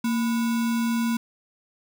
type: tone with sample-and-hold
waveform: sine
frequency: 231.1 Hz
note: A#3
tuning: 15 cents flat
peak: -21 dBFS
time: 0.04-1.17 s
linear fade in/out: 5 ms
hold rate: 1225 Hz
effects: none